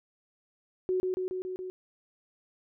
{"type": "tone with echo", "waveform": "sine", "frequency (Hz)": 370, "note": "F#4", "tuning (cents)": 0, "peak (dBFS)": -25, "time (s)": [0.89, 1], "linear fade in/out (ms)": 0, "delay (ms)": 140, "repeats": 5, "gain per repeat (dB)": -2, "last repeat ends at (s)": 1.7, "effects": []}